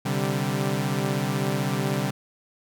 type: chord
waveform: sawtooth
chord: C suspended second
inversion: none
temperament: equal with one note detuned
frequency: 130.81 / 146.83 / 194.98 Hz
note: C3 / D3 / G3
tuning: 0 / 0 / -9 cents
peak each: -24 dBFS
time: 0.05-2.11 s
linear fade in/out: 10 ms
effects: none